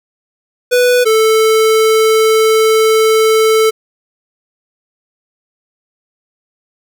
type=tone pair in turn; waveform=square; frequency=493.9 / 440 Hz; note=B4 / A4; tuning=0 / 0 cents; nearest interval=major second; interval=200 cents; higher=first; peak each=-8 dBFS; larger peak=neither; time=0.71-1.05 / 1.05-3.71 s; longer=second; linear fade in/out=20 ms; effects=none